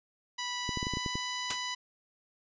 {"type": "tone with pitch glide", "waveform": "10% pulse", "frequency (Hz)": [984, 993.1], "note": ["B5", "B5"], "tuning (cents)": [-7, 9], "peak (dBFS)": -25, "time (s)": [0.38, 1.75], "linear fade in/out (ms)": 10, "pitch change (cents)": 16, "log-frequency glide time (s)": [0.6, 0.9]}
{"type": "clicks", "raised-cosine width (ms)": 3, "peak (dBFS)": -22, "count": 8, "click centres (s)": [0.692, 0.773, 0.829, 0.869, 0.937, 0.971, 1.062, 1.155]}
{"type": "noise with exponential decay", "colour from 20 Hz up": "white", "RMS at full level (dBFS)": -26, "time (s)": [1.5, 1.6], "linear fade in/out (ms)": 5, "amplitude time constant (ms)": 21}
{"effects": ["resampled to 16000 Hz"]}